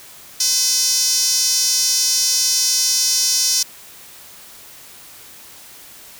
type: tone with high-pass filter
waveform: sawtooth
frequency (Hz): 509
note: C5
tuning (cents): -48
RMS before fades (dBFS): -17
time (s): 0.4-3.63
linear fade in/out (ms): 5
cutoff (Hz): 5500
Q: 3.7
effects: white hiss -41 dBFS RMS until 6.19 s